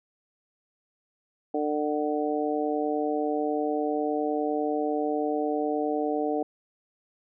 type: harmonic tone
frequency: 149.7 Hz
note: D3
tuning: 33 cents sharp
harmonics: 2 / 3 / 4 / 5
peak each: -29 / -29 / -32 / -31 dBFS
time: 1.54-6.43 s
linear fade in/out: 5 ms
effects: none